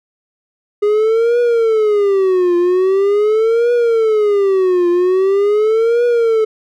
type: tone with vibrato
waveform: triangle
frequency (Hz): 410.2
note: G#4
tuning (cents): -21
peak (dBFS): -8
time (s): 0.82-6.45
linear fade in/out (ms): 10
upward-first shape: triangle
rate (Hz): 0.43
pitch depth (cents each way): 290
effects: none